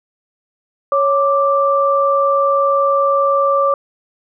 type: tone pair together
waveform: sine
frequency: 554.8 / 1174.7 Hz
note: C#5 / D6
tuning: +1 / 0 cents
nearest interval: octave + minor second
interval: 1299 cents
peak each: -14 dBFS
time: 0.92-3.74 s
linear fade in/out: 2 ms
effects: none